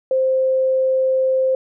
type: tone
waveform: sine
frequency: 523.3 Hz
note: C5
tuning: in tune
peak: -14 dBFS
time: 0.11-1.55 s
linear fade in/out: 2 ms
effects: none